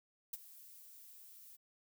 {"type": "noise with ADSR envelope", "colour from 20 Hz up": "violet", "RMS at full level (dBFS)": -40, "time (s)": [0.33, 1.57], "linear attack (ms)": 6, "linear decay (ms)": 27, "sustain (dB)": -17, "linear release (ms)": 20, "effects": []}